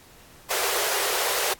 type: high-pass noise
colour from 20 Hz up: pink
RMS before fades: -25 dBFS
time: 0.5-1.54 s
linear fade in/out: 10 ms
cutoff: 370 Hz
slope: 96 dB/octave
effects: pink hiss -51 dBFS RMS until 1.59 s + AAC 64 kbps